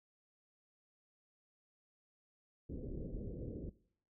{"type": "low-pass noise", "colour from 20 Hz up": "pink", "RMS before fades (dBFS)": -44, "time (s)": [2.69, 3.7], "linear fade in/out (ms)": 10, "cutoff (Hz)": 500, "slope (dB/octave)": 48, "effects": ["noise-tail reverb RT60 0.6 s tail -20 dB re dry"]}